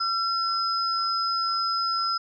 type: tone pair together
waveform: sine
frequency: 1349 / 5059 Hz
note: E6 / D#8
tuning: +40 / +28 cents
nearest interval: octave + major seventh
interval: 2288 cents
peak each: -25 / -27 dBFS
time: 0-2.18 s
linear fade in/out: 10 ms
effects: none

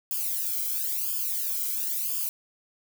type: noise with flanger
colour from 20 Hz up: violet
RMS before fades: -29 dBFS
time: 0.11-2.29 s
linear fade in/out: 0 ms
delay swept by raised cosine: 0.5 to 1.12 ms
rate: 0.98 Hz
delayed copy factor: -0.95
effects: none

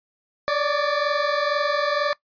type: tone pair together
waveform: 20% pulse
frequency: 572 / 594.1 Hz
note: D5 / D5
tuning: -46 / +20 cents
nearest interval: minor second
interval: 66 cents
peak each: -18 dBFS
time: 0.48-2.13 s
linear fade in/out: 0 ms
effects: noise-tail reverb RT60 0.1 s tail -21 dB re dry + resampled to 11025 Hz

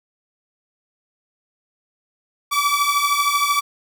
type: beating tone pair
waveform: sawtooth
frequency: 1145 / 1158 Hz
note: D6 / D6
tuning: -44 / -25 cents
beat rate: 13 Hz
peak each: -16 dBFS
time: 2.51-3.61 s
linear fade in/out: 20 ms
effects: none

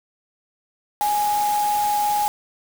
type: tone in noise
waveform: sine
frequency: 830.6 Hz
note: G#5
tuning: in tune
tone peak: -18 dBFS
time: 1.01-2.28 s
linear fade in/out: 0 ms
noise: white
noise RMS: -31 dBFS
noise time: 1.01-2.28 s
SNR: +10 dB
effects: none

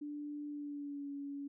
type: tone with pitch glide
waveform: sine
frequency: 293.7 to 282.2 Hz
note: D4 to C#4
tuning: 0 to +31 cents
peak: -40 dBFS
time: 0.01-1.48 s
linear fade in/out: 10 ms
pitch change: -69 cents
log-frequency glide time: 0.48-1.1 s
effects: none

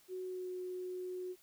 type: tone with pitch glide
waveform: sine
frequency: 370 to 365.3 Hz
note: F#4 to F#4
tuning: 0 to -22 cents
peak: -39 dBFS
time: 0.08-1.36 s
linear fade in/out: 50 ms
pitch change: -22 cents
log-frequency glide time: 0.24-0.48 s
effects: white hiss -66 dBFS RMS until 1.42 s

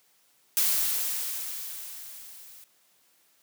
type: noise with level ramp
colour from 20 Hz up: blue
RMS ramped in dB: -23 to -50 dBFS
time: 0.57-2.64 s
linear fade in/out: 0 ms
effects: white hiss -65 dBFS RMS until 3.42 s + high-pass 150 Hz 12 dB/octave

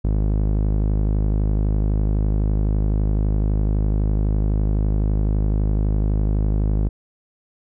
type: tone with low-pass filter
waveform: sawtooth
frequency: 51.91 Hz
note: G#1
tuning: in tune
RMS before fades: -19 dBFS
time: 0.04-6.89 s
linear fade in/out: 10 ms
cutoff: 420 Hz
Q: 0.51
effects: none

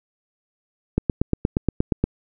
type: click train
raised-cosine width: 3 ms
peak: -5 dBFS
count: 10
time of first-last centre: 0.98-2.04 s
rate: 8.49 Hz
effects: none

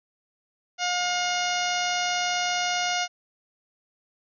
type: harmonic tone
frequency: 715 Hz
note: F5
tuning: 41 cents sharp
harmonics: 1 / 2 / 3 / 4 / 5 / 6 / 7 / 8 / 9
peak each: -28 / -31 / -32 / -32 / -36 / -37 / -36 / -34 / -37 dBFS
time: 0.78-3.08 s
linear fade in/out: 50 ms
type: click train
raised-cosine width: 0.3 ms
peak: -30 dBFS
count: 131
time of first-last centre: 1.01-2.93 s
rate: 67.7 Hz
effects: none

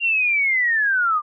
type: linear sweep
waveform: sine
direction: down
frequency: 2794 to 1174.7 Hz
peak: -16 dBFS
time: 0-1.22 s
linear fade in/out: 50 ms
effects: none

